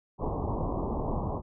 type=low-pass noise; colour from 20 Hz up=pink; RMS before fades=-31 dBFS; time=0.18-1.42 s; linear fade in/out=50 ms; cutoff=1100 Hz; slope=96 dB/octave; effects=none